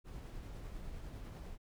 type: noise with tremolo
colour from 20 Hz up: brown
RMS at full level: -45 dBFS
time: 0.04-1.58 s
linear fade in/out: 50 ms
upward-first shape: triangle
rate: 10 Hz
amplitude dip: 30%
effects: none